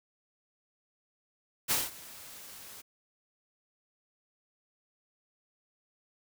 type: noise with ADSR envelope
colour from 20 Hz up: white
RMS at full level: -27 dBFS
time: 1.68-2.82 s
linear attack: 31 ms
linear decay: 190 ms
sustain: -21 dB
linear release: 15 ms
effects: none